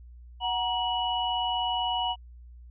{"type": "tone cluster", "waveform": "sine", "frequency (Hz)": [740, 944, 2935], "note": ["F#5", "A#5", "F#7"], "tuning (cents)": [0, 22, -15], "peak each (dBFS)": -30, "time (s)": [0.4, 2.16], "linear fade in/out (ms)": 50, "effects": ["added 60 Hz sine -45 dBFS peak until 2.7 s"]}